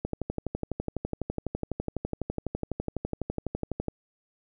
click train, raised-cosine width 2 ms, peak -16 dBFS, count 47, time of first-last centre 0.05-3.883 s, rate 12 Hz, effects none

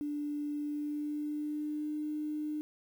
sine tone with pitch glide, 293.7 to 302.5 Hz, D4 to D#4, 0 to -49 cents, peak -33 dBFS, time 0.01-2.61 s, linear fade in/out 0 ms, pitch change +51 cents, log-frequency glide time 0.5-2.08 s, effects 10-bit

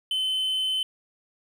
triangle tone, 3055 Hz, G7, 45 cents flat, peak -22 dBFS, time 0.11-0.83 s, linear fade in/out 2 ms, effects 10-bit

